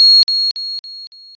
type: tone with echo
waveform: sine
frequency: 4301 Hz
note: C8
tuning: 47 cents sharp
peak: -4 dBFS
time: 0-0.23 s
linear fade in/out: 0 ms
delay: 280 ms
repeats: 4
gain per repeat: -8 dB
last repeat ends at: 1.35 s
effects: resampled to 11025 Hz